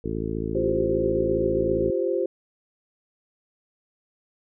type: harmonic tone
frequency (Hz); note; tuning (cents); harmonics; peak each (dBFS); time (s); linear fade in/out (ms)
54.9; A1; -3; 1 / 2 / 3 / 4 / 5 / 6 / 7 / 8; -34 / -34 / -34 / -34 / -34 / -34 / -34 / -34; 0.04-1.91; 5
type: chord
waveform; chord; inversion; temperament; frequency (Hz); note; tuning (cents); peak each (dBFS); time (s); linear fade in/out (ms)
sine; F suspended second; none; equal; 349.2 / 392 / 523.3; F4 / G4 / C5; 0 / 0 / 0; -26; 0.55-2.26; 5
effects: none